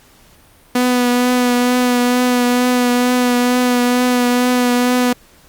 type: tone with vibrato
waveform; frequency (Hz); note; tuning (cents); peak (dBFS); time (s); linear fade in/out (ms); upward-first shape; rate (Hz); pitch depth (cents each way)
sawtooth; 246.9; B3; 0; -8; 0.75-5.13; 5; triangle; 2.2; 22
effects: pink hiss -48 dBFS RMS until 5.48 s + Opus 48 kbps